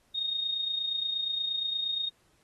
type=tone with amplitude modulation; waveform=sine; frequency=3709 Hz; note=A#7; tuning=9 cents flat; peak=-26 dBFS; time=0.14-2.1 s; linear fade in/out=20 ms; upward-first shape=sine; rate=28.5 Hz; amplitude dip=55%; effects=pink hiss -68 dBFS RMS until 2.43 s + AAC 32 kbps